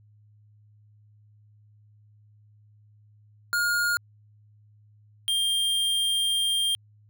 square tone pair in turn, 1424 / 3197 Hz, F6 / G7, +33 / +33 cents, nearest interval octave + major second, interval 1400 cents, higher second, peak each -23 dBFS, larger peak neither, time 3.53-3.97 / 5.28-6.75 s, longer second, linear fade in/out 0 ms, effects added 105 Hz sine -54 dBFS peak until 7.09 s

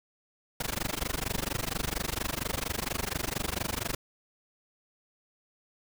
pink noise with amplitude modulation, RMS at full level -29 dBFS, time 0.6-3.95 s, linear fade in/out 5 ms, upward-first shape sine, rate 24.3 Hz, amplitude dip 100%, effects none

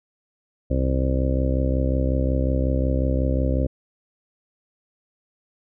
harmonic tone, 65.5 Hz, C2, 2 cents sharp, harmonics 1 / 2 / 3 / 4 / 5 / 6 / 7 / 8 / 9, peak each -21 / -26 / -35 / -27 / -32 / -38 / -36 / -29 / -33 dBFS, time 0.7-3.67 s, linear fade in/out 10 ms, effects none

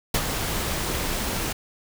pink noise with ADSR envelope, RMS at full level -20 dBFS, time 0.14-1.53 s, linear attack 5 ms, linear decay 54 ms, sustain -7 dB, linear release 9 ms, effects none

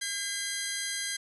10% pulse tone pair together, 1613 / 2032 Hz, G6 / B6, +49 / +49 cents, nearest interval major third, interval 400 cents, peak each -25 dBFS, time 0.01-1.17 s, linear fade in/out 10 ms, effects resampled to 24000 Hz + 10-bit

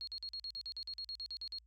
sine tone bursts, 4292 Hz, C8, 43 cents sharp, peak -40 dBFS, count 15, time 0.01-1.585 s, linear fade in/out 0 ms, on 63 ms, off 45 ms, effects added 56 Hz sine -63 dBFS peak until 1.66 s

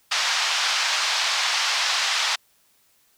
white band-pass noise, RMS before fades -23 dBFS, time 0.11-2.36 s, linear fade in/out 10 ms, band 780 to 5400 Hz, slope 24 dB/octave, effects white hiss -62 dBFS RMS until 3.17 s

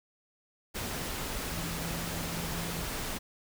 sine tone in noise, 167.9 Hz, E3, 32 cents sharp, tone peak -39 dBFS, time 1.52-2.83 s, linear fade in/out 20 ms, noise pink, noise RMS -36 dBFS, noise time 0.74-3.19 s, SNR -6 dB, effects none

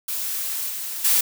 blue noise with level steps, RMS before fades -27 / -30 / -18 dBFS, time 0.08-1.21 s, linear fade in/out 5 ms, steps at 0.69 / 1.04 s, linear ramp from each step 10 ms, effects none

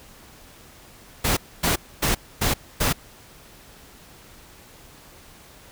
pink noise bursts, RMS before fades -21 dBFS, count 5, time 1.24-2.93 s, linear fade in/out 10 ms, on 130 ms, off 260 ms, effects pink hiss -48 dBFS RMS until 5.71 s

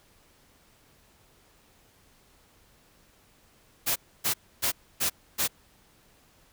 white noise bursts, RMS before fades -26 dBFS, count 5, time 3.86-5.48 s, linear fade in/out 20 ms, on 100 ms, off 280 ms, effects pink hiss -61 dBFS RMS until 6.52 s

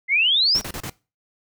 sine exponential sweep, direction up, 2031 to 5880 Hz, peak -15 dBFS, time 0.08-0.61 s, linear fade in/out 50 ms
pink noise bursts, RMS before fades -31 dBFS, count 4, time 0.55-0.897 s, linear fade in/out 0 ms, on 62 ms, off 33 ms
effects noise-tail reverb RT60 0.3 s tail -21 dB re dry

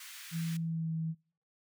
pink high-pass noise, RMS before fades -48 dBFS, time 0-0.57 s, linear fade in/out 5 ms, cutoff 1500 Hz, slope 24 dB/octave
sine tone with pitch glide, 164.81 to 161.51 Hz, E3 to E3, 0 to -35 cents, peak -32 dBFS, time 0.31-1.15 s, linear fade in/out 50 ms, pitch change -35 cents, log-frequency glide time 0.6-0.92 s
effects noise-tail reverb RT60 0.5 s tail -23 dB re dry

